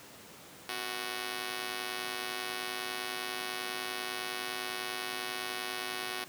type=tone with amplitude modulation; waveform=5% pulse; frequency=370 Hz; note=F#4; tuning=in tune; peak=-20 dBFS; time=0.69-6.24 s; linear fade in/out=2 ms; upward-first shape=sine; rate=110 Hz; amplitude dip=90%; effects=pink hiss -51 dBFS RMS until 6.28 s + high-pass 150 Hz 12 dB/octave